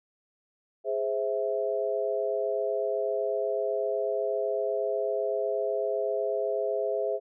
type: chord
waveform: sine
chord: Ab augmented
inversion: none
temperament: equal with one note detuned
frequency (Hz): 415.3 / 523.3 / 657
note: Ab4 / C5 / E5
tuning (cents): 0 / 0 / -6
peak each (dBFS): -30 / -31 / -30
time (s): 0.84-7.2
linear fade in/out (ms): 50
effects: none